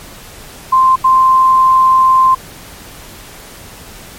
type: tone bursts at uneven times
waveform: sine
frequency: 1044 Hz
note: C6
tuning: 4 cents flat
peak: -5 dBFS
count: 2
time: 0.72-0.96 / 1.04-2.35 s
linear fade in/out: 10 ms
effects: pink hiss -34 dBFS RMS until 4.18 s + MP3 64 kbps